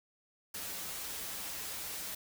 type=noise with comb filter; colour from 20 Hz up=white; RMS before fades=-41 dBFS; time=0.54-2.15 s; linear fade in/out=5 ms; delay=8.2 ms; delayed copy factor=-0.5; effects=none